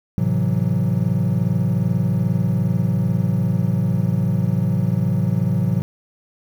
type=chord; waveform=triangle; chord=F# half-diminished seventh; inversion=first; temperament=equal with one note detuned; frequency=108.3 / 130.81 / 164.81 / 185 Hz; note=A2 / C3 / E3 / F#3; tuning=-27 / 0 / 0 / 0 cents; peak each=-20 dBFS; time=0.18-5.82 s; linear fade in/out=0 ms; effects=8-bit